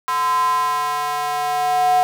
square tone with high-pass filter sweep, 146.83 Hz, D3, in tune, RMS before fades -19 dBFS, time 0.08-2.03 s, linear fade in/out 0 ms, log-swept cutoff 1100 to 730 Hz, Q 8.9, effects none

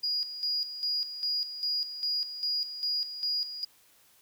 sine tone with tremolo, 4878 Hz, D#8, 35 cents flat, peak -26 dBFS, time 0.03-3.65 s, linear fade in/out 10 ms, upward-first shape square, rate 2.5 Hz, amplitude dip 70%, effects tanh soft clip ceiling -22 dBFS + white hiss -62 dBFS RMS until 4.21 s

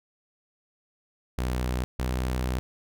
sawtooth tone pair in turn, 62.4 / 63.02 Hz, B1 / B1, +19 / +36 cents, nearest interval unison, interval 17 cents, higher second, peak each -22 dBFS, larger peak neither, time 1.38-1.84 / 1.99-2.59 s, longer second, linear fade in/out 0 ms, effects none

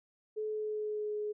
sine tone with pitch glide, 430 to 420.7 Hz, A4 to G#4, -40 to +22 cents, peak -33 dBFS, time 0.36-1.33 s, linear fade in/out 20 ms, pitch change -38 cents, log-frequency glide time 0.48-1.15 s, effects none

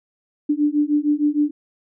sine beating tone pair, 292.2 / 298.7 Hz, D4 / D4, -9 / +29 cents, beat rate 6.5 Hz, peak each -19 dBFS, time 0.49-1.51 s, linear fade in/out 10 ms, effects none

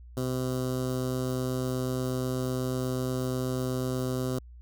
15% pulse tone with notch filter, 128.2 Hz, C3, 35 cents flat, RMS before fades -30 dBFS, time 0.17-4.39 s, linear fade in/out 2 ms, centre 2200 Hz, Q 0.64, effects added 60 Hz sine -45 dBFS peak until 4.61 s

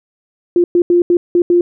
sine tone bursts at uneven times, 349.6 Hz, F4, 2 cents sharp, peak -7 dBFS, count 6, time 0.56-0.64 / 0.75-0.82 / 0.9-1.02 / 1.1-1.17 / 1.35-1.42 / 1.5-1.61 s, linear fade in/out 2 ms, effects none

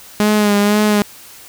sawtooth tone with vibrato, 207.7 Hz, G#3, in tune, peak -7 dBFS, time 0.2-1.02 s, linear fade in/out 0 ms, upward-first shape sine, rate 2 Hz, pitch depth 36 cents each way, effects white hiss -39 dBFS RMS until 1.48 s

